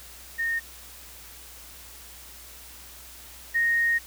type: tone pair in turn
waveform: sine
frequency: 1840 / 1860.3 Hz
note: A#6 / A#6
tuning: -23 / -4 cents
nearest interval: unison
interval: 19 cents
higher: second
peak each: -24 / -20 dBFS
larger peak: second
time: 0.38-0.6 / 3.54-3.99 s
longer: second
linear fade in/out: 20 ms
effects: added 60 Hz sine -51 dBFS peak until 4.06 s + white hiss -46 dBFS RMS until 4.06 s